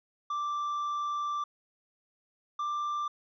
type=tone pair in turn; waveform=triangle; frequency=1174.7 / 1182.2 Hz; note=D6 / D6; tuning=0 / +11 cents; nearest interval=unison; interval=11 cents; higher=second; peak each=-28 dBFS; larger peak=neither; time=0.3-1.44 / 2.59-3.08 s; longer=first; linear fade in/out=5 ms; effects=resampled to 16000 Hz